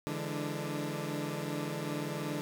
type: tone cluster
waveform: 20% pulse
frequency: 146.8 / 167.3 / 207.7 / 296.2 Hz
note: D3 / E3 / G#3 / D4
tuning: 0 / +26 / 0 / +15 cents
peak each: -33 / -35 / -37 / -37 dBFS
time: 0.07-2.41 s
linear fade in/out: 0 ms
effects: none